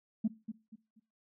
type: tone with echo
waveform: sine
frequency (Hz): 220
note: A3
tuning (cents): 0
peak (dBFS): -25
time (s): 0.24-0.28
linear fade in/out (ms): 10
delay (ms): 240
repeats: 3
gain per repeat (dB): -11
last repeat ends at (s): 1
effects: noise-tail reverb RT60 0.3 s tail -18 dB re dry + tanh soft clip ceiling -22 dBFS